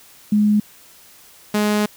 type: tone pair in turn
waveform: sine / sawtooth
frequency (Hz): 209.5 / 209.5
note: G#3 / G#3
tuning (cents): +15 / +15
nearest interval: unison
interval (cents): 0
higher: neither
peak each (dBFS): -12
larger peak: neither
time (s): 0.32-0.6 / 1.54-1.86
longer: second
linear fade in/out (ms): 5
effects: white hiss -47 dBFS RMS until 1.96 s